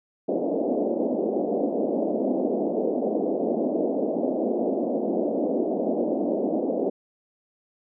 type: band-pass noise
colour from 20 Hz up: pink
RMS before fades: -25 dBFS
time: 0.28-6.9 s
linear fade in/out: 10 ms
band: 220 to 670 Hz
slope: 48 dB/octave
effects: none